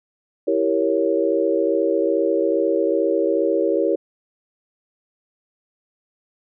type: chord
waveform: sine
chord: E diminished seventh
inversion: none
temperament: equal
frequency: 329.6 / 392 / 466.2 / 554.4 Hz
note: E4 / G4 / Bb4 / Db5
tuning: 0 / 0 / 0 / 0 cents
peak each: -22 dBFS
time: 0.47-3.96 s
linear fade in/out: 10 ms
effects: none